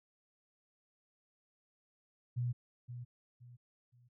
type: tone with echo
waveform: sine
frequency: 121.9 Hz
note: B2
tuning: 22 cents flat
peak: -32 dBFS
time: 2.36-2.53 s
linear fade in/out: 20 ms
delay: 520 ms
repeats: 3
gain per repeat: -10 dB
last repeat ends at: 4.09 s
effects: none